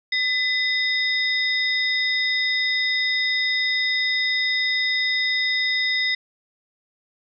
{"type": "tone cluster", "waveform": "sine", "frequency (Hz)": [2010, 3683, 5070], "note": ["B6", "A#7", "D#8"], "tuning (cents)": [30, -22, 32], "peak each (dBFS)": [-21, -25, -29], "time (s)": [0.12, 6.15], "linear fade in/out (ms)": 5, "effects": []}